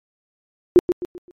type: tone with echo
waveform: sine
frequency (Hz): 354.9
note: F4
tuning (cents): +28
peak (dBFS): -5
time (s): 0.76-0.79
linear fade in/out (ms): 0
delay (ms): 130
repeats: 4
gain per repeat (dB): -9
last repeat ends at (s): 1.31
effects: MP3 64 kbps